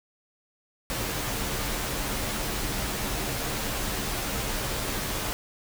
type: noise with comb filter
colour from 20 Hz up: pink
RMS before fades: -30 dBFS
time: 0.9-5.33 s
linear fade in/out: 0 ms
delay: 12 ms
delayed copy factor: -0.55
effects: none